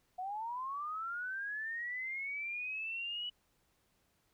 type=linear sweep; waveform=sine; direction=up; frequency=718 to 2960 Hz; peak=-37 dBFS; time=0.18-3.3 s; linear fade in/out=10 ms; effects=pink hiss -75 dBFS RMS until 4.33 s